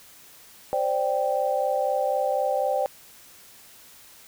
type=chord; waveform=sine; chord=C suspended second; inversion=none; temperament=equal; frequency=523.3 / 587.3 / 784 Hz; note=C5 / D5 / G5; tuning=0 / 0 / 0 cents; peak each=-26 dBFS; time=0.73-2.86 s; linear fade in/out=0 ms; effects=white hiss -50 dBFS RMS until 4.27 s